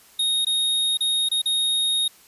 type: tone with dropouts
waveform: square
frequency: 3729 Hz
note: A#7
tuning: in tune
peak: -20 dBFS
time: 0.19-2.08 s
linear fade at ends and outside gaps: 5 ms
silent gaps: 0.449-0.467 / 0.973-1.006 / 1.288-1.314 / 1.418-1.457 s
effects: white hiss -52 dBFS RMS until 2.27 s + resampled to 32000 Hz